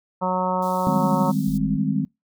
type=harmonic tone; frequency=183.8 Hz; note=F#3; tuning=11 cents flat; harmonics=1 / 2 / 3 / 4 / 5 / 6 / 7; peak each=-26 / -35 / -26 / -31 / -24 / -30 / -32 dBFS; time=0.21-1.32 s; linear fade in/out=20 ms
type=high-pass noise; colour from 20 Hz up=white; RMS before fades=-44 dBFS; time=0.62-1.58 s; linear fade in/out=5 ms; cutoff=3500 Hz; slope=48 dB/octave
type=chord; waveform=sine; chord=Ab major seventh; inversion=second; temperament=equal; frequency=155.56 / 196 / 207.7 / 261.6 Hz; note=Eb3 / G3 / Ab3 / C4; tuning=0 / 0 / 0 / 0 cents; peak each=-25 dBFS; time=0.87-2.05 s; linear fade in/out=0 ms
type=tone; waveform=sine; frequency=47.17 Hz; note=F#1; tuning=34 cents sharp; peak=-32 dBFS; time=1.47-1.77 s; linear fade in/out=10 ms
effects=noise-tail reverb RT60 0.2 s tail -26 dB re dry